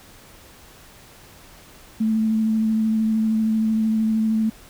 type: tone with vibrato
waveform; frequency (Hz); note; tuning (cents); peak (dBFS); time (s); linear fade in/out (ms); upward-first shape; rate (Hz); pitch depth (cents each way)
sine; 220; A3; 0; -17; 2-4.5; 10; sine; 13; 15
effects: pink hiss -47 dBFS RMS until 4.69 s